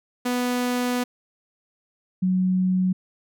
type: tone pair in turn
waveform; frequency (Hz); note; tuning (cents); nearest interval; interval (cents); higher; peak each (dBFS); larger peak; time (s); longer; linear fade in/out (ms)
sawtooth / sine; 246.9 / 184.97; B3 / F#3; 0 / 0; perfect fourth; 500; first; -18; neither; 0.25-1.04 / 2.22-2.93; first; 10
effects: none